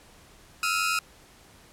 sawtooth tone cluster, 1302 / 1392 / 2500 Hz, E6 / F6 / D#7, -22 / -6 / +8 cents, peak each -25 dBFS, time 0.63-0.99 s, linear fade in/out 2 ms, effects pink hiss -54 dBFS RMS until 1.72 s + low-pass 12000 Hz 12 dB/octave

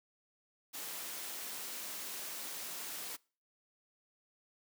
white noise, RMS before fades -43 dBFS, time 0.73-3.17 s, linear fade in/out 20 ms, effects noise-tail reverb RT60 0.4 s tail -25 dB re dry + high-pass 200 Hz 12 dB/octave

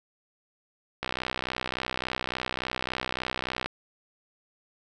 click train, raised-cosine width 0.3 ms, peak -13 dBFS, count 168, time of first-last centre 1.03-3.66 s, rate 63.5 Hz, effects none

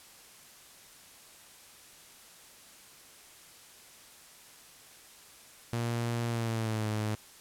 sawtooth tone with pitch glide, 117.8 to 107.4 Hz, A#2 to A2, +19 to -41 cents, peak -26 dBFS, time 5.73-7.15 s, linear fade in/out 0 ms, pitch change -160 cents, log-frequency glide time 6.28-6.89 s, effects white hiss -54 dBFS RMS until 7.4 s + low-pass 12000 Hz 12 dB/octave

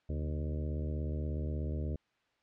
harmonic tone with a mistuned harmonic, 76.6 Hz, D#2, 27 cents flat, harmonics 1 / 2 / 3 / 4 / 5 / 6 / 7 / 8, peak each -34 / -40 / -44 / -46 / -48 / -50 / -51 / -52 dBFS, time 0.09-1.96 s, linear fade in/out 5 ms, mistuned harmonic 2, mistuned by -100 cents, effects white hiss -74 dBFS RMS until 2.42 s + low-pass 3000 Hz 12 dB/octave

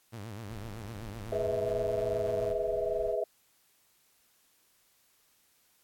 sawtooth tone with vibrato, 107.4 Hz, A2, 41 cents flat, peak -36 dBFS, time 0.12-2.53 s, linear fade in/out 20 ms, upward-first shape sine, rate 7.9 Hz, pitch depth 160 cents each way
brown noise, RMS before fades -47 dBFS, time 0.46-3.16 s, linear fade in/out 50 ms
sine chord, E major seventh, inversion first, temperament equal with one note detuned, 415.3 / 493.9 / 636.8 / 659.3 Hz, G#4 / B4 / D#5 / E5, 0 / 0 / +40 / 0 cents, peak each -34 dBFS, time 1.32-3.24 s, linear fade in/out 5 ms
effects white hiss -68 dBFS RMS until 5.83 s + AAC 64 kbps

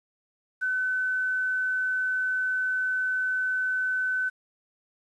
sine tone with quantisation, 1513 Hz, F#6, 38 cents sharp, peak -24 dBFS, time 0.61-4.3 s, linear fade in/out 20 ms, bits 9, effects resampled to 24000 Hz

